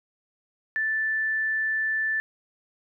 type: tone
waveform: sine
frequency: 1760 Hz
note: A6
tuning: in tune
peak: -23 dBFS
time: 0.76-2.2 s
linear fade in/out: 0 ms
effects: none